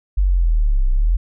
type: linear two-way sweep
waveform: sine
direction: down then up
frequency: 49 to 30.55 to 46.24 Hz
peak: -12 dBFS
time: 0.17-1.17 s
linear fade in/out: 10 ms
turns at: 0.91 s
effects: none